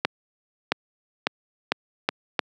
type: accelerating click train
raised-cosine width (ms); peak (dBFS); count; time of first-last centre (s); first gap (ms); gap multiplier
0.3; -3; 6; 0.05-2.392; 670; 0.82
effects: high-pass 200 Hz 12 dB/octave